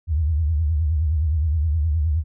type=tone with vibrato; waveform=sine; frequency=77.78 Hz; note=D#2; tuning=in tune; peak=-17 dBFS; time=0.07-2.24 s; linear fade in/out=50 ms; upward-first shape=triangle; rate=9.6 Hz; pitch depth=180 cents each way; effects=none